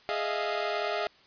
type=tone cluster; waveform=sawtooth; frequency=416.4 / 619 / 656 / 697 Hz; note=G#4 / D#5 / E5 / F5; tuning=+5 / -9 / -9 / -4 cents; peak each=-30 / -30 / -33 / -29 dBFS; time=0.09-1.07 s; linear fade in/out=0 ms; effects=white hiss -58 dBFS RMS until 1.26 s + resampled to 11025 Hz